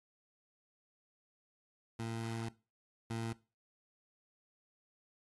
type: tone pair in turn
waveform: 20% pulse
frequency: 114 / 114 Hz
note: A#2 / A#2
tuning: -38 / -38 cents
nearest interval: unison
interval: 0 cents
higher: neither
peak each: -33 / -32 dBFS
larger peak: second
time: 1.99-2.49 / 3.1-3.33 s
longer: first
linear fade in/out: 5 ms
effects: noise-tail reverb RT60 0.3 s tail -20 dB re dry + AAC 32 kbps